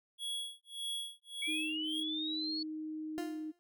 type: tone with tremolo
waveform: square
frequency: 3343 Hz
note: G#7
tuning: 11 cents sharp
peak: -36 dBFS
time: 0.18-2.04 s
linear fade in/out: 50 ms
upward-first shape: sine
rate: 1.7 Hz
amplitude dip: 100%
type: linear sweep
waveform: sine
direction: up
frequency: 2246 to 4435 Hz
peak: -36 dBFS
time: 1.42-2.63 s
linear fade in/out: 5 ms
type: tone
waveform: sine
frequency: 311.1 Hz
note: D#4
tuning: in tune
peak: -38 dBFS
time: 1.47-3.52 s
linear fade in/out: 20 ms
type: tone with exponential decay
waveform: 30% pulse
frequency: 349.2 Hz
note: F4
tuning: in tune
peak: -33 dBFS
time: 3.18-3.59 s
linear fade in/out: 0 ms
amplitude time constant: 89 ms
effects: none